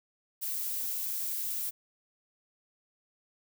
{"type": "noise", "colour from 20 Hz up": "violet", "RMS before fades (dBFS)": -34, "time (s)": [0.41, 1.71], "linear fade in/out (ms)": 20, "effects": []}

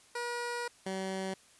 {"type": "tone pair in turn", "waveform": "15% pulse", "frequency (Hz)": [480, 190.49], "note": ["B4", "G3"], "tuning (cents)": [-49, -49], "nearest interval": "octave + major third", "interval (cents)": 1600, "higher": "first", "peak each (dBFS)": -28, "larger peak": "neither", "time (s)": [[0.15, 0.68], [0.86, 1.34]], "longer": "first", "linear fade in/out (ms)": 5, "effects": ["white hiss -61 dBFS RMS until 1.59 s", "resampled to 24000 Hz"]}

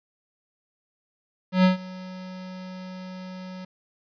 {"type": "tone with ADSR envelope", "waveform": "square", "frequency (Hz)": 185, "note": "F#3", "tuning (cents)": 0, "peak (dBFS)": -14, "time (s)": [1.52, 3.65], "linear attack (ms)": 120, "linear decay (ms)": 130, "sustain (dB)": -22, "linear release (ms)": 6, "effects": ["resampled to 11025 Hz", "9-bit"]}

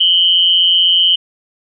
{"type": "tone pair together", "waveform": "sine", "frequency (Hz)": [2960, 3136], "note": ["F#7", "G7"], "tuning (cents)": [0, 0], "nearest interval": "minor second", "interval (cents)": 100, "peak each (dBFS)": -11, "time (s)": [0, 1.16], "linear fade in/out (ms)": 10, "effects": []}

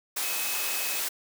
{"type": "tone in noise", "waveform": "sine", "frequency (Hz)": 2560, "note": "D#7", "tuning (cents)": 49, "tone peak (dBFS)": -36, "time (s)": [0.23, 1], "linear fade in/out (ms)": 10, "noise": "white", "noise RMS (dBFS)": -30, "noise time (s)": [0.16, 1.09], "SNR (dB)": -9, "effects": ["high-pass 400 Hz 12 dB/octave"]}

